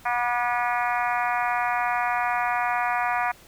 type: harmonic tone with a mistuned harmonic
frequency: 242.4 Hz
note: B3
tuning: 32 cents flat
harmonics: 3 / 4 / 5 / 6 / 7 / 8 / 9 / 10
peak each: -26 / -28 / -30 / -32 / -33 / -34 / -35 / -36 dBFS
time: 0.05-3.32 s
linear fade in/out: 10 ms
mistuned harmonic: 5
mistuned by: -19 cents
effects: pink hiss -51 dBFS RMS until 3.47 s

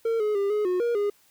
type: tone with pitch steps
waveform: triangle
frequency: 456.2 / 422.8 / 399.3 / 420.9 / 362.8 / 473.4 / 409.8 Hz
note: A#4 / G#4 / G4 / G#4 / F#4 / A#4 / G#4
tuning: -37 / +31 / +32 / +23 / -34 / +27 / -23 cents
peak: -20 dBFS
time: 0.05-1.1 s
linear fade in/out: 5 ms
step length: 150 ms
effects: white hiss -61 dBFS RMS until 1.3 s

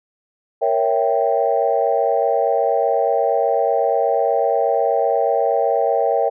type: chord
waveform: sine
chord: A# diminished seventh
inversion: none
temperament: equal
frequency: 466.2 / 554.4 / 659.3 / 784 Hz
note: A#4 / C#5 / E5 / G5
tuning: 0 / 0 / 0 / 0 cents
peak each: -20 dBFS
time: 0.61-6.3 s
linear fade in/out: 20 ms
effects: tanh soft clip ceiling -4 dBFS

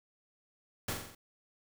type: noise with echo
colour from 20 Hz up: pink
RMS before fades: -35 dBFS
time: 0.88-0.93 s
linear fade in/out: 5 ms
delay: 44 ms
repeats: 5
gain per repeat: -4 dB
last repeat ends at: 1.15 s
effects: none

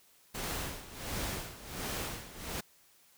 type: noise with tremolo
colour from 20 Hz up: pink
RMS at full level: -36 dBFS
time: 0.34-2.61 s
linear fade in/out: 10 ms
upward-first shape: sine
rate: 1.4 Hz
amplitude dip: 80%
effects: white hiss -64 dBFS RMS until 3.17 s

